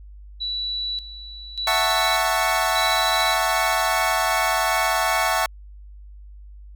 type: tone with tremolo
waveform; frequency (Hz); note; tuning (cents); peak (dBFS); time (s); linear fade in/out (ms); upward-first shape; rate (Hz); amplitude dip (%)
sine; 3942; B7; -4; -24; 0.4-3.91; 20; square; 0.85; 75
type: chord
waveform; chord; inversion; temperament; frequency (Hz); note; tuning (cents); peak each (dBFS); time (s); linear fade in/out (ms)
25% pulse; F# minor seventh; third; equal with one note detuned; 659.3 / 740 / 884.6 / 1108.7; E5 / F#5 / A5 / C#6; 0 / 0 / +9 / 0; -21; 1.67-5.46; 2
effects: added 50 Hz sine -39 dBFS peak until 6.75 s